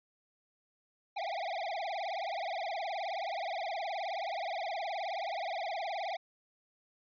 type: tone with vibrato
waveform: square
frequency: 728 Hz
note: F#5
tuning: 28 cents flat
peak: -35 dBFS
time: 1.16-6.17 s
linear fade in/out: 10 ms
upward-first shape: triangle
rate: 19 Hz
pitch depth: 250 cents each way
effects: resampled to 11025 Hz